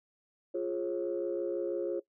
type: chord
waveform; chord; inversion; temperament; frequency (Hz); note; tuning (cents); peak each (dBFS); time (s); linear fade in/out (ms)
sine; Db major; first; equal with one note detuned; 349.2 / 415.3 / 541.4; F4 / Ab4 / Db5; 0 / 0 / -41; -33 / -36 / -34; 0.54-2; 10
effects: noise-tail reverb RT60 0.1 s tail -19 dB re dry + tanh soft clip ceiling -23 dBFS